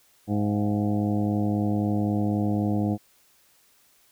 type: harmonic tone with a mistuned harmonic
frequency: 103.83 Hz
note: G#2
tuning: in tune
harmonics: 1 / 2 / 3 / 4 / 5 / 6 / 7 / 8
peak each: -27 / -25 / -28 / -39 / -36 / -40 / -36 / -46 dBFS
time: 0.27-2.98 s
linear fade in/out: 50 ms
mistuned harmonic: 6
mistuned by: +89 cents
effects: white hiss -61 dBFS RMS until 4.11 s